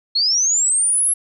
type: linear sweep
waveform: sine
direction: up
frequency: 4186 to 11175 Hz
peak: -14 dBFS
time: 0.15-1.14 s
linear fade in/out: 10 ms
effects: none